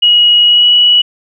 sine tone with pitch glide, 2902 to 2934 Hz, F#7 to F#7, -34 to -15 cents, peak -4 dBFS, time 0.02-1.02 s, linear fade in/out 10 ms, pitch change +19 cents, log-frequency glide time 0.44-0.74 s, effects none

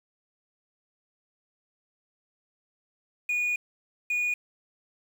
sine tone bursts at uneven times, 2453 Hz, D#7, 25 cents flat, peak -22 dBFS, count 2, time 3.29-3.56 / 4.1-4.34 s, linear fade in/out 5 ms, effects tanh soft clip ceiling -23 dBFS + 8-bit

